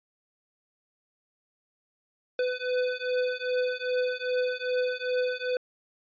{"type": "beating tone pair", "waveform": "square", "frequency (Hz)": [500, 502.5], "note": ["B4", "B4"], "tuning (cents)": [21, 30], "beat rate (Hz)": 2.5, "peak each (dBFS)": -30, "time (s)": [2.39, 5.57], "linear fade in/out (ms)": 2, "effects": ["resampled to 11025 Hz"]}